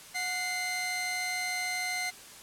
sawtooth tone pair together, 731 / 2080 Hz, F#5 / C7, -21 / -11 cents, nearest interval octave + tritone, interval 1810 cents, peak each -33 / -28 dBFS, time 0.14-2.11 s, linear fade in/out 20 ms, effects white hiss -49 dBFS RMS until 2.42 s + low-pass 11000 Hz 12 dB/octave

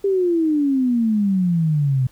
sine exponential sweep, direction down, 402 to 126.1 Hz, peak -15 dBFS, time 0.04-2.07 s, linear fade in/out 5 ms, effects pink hiss -54 dBFS RMS until 2.11 s

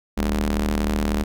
sawtooth ring-modulated tone, 76.4 Hz, D#2, 31 cents flat, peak -13 dBFS, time 0.17-1.24 s, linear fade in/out 10 ms, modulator 131 Hz, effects none

